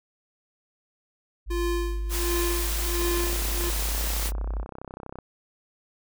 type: tone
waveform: sine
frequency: 51.91 Hz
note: G#1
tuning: in tune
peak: -26 dBFS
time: 1.46-4.66 s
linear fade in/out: 50 ms
type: tone with tremolo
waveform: square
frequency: 347.2 Hz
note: F4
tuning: 10 cents flat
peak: -26 dBFS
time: 1.5-3.7 s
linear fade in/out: 10 ms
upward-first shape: sine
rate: 1.4 Hz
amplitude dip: 90%
type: high-pass noise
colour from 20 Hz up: white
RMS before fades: -31 dBFS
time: 2.09-4.32 s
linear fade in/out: 50 ms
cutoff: 130 Hz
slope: 24 dB/octave
type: click train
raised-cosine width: 1 ms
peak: -24 dBFS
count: 71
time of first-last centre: 3.02-5.187 s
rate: 32.3 Hz
effects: none